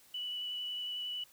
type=tone with vibrato; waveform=sine; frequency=2960 Hz; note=F#7; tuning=in tune; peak=-36 dBFS; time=0.14-1.24 s; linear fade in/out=5 ms; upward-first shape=sine; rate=11 Hz; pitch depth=12 cents each way; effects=white hiss -62 dBFS RMS until 1.32 s